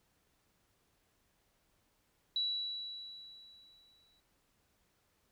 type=tone with exponential decay; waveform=sine; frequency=3926 Hz; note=B7; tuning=11 cents flat; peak=-30 dBFS; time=2.36-4.2 s; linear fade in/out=2 ms; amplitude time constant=400 ms; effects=pink hiss -75 dBFS RMS until 5.31 s